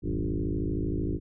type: tone with frequency modulation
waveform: sine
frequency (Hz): 123.47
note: B2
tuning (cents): 0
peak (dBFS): -26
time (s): 0.02-1.2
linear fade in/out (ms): 50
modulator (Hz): 53.2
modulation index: 4.7
effects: none